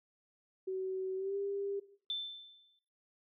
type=tone with pitch glide; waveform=sine; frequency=377.5 to 398.8 Hz; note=F#4 to G4; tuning=+35 to +30 cents; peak=-34 dBFS; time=0.67-1.8 s; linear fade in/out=10 ms; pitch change=+95 cents; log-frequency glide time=1.16-1.36 s
type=tone with exponential decay; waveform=sine; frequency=3539 Hz; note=A7; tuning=9 cents sharp; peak=-32 dBFS; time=2.1-2.79 s; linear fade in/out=1 ms; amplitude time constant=150 ms
effects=noise-tail reverb RT60 0.6 s tail -17 dB re dry